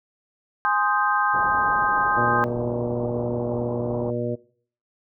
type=chord; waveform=sine; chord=Ab major seventh; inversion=none; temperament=equal; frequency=830.6 / 1046.5 / 1244.5 / 1568 Hz; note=Ab5 / C6 / Eb6 / G6; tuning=0 / 0 / 0 / 0 cents; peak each=-24 dBFS; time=0.65-2.44 s; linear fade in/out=0 ms
type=low-pass noise; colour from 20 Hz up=white; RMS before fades=-35 dBFS; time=1.33-4.11 s; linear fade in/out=10 ms; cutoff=970 Hz; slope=48 dB/octave
type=harmonic tone; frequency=120 Hz; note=B2; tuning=49 cents flat; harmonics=1 / 2 / 3 / 4 / 5; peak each=-30 / -30 / -30 / -30 / -30 dBFS; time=2.16-4.36 s; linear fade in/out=20 ms
effects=noise-tail reverb RT60 0.5 s tail -20 dB re dry